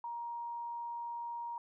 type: tone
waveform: sine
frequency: 942 Hz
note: A#5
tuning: 18 cents sharp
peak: -38 dBFS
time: 0.04-1.58 s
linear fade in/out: 2 ms
effects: none